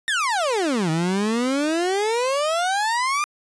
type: exponential two-way sweep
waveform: 30% pulse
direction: down then up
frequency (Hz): 1863 to 155.56 to 1219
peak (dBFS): -17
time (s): 0.08-3.24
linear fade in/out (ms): 0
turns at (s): 0.9
effects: resampled to 22050 Hz